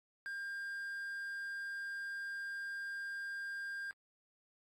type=tone with quantisation; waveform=triangle; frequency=1600 Hz; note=G6; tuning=35 cents sharp; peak=-38 dBFS; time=0.26-3.91 s; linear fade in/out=0 ms; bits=11; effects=AAC 48 kbps